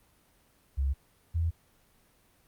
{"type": "tone pair in turn", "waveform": "sine", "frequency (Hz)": [68, 82.94], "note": ["C#2", "E2"], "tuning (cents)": [-33, 11], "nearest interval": "minor third", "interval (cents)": 344, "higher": "second", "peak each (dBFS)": [-25, -25], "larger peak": "neither", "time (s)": [[0.77, 0.94], [1.34, 1.51]], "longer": "neither", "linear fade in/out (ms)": 20, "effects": ["pink hiss -65 dBFS RMS until 2.47 s", "Opus 32 kbps"]}